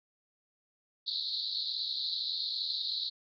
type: band-pass noise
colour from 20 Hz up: white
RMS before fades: -35 dBFS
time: 1.06-3.1 s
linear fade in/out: 20 ms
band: 3800 to 4400 Hz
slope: 96 dB/octave
effects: none